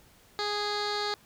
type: tone with low-pass filter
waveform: 15% pulse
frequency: 414.3 Hz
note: G#4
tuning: 4 cents flat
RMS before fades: -31 dBFS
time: 0.39-1.14 s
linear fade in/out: 0 ms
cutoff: 4500 Hz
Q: 3.5
effects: pink hiss -59 dBFS RMS until 1.25 s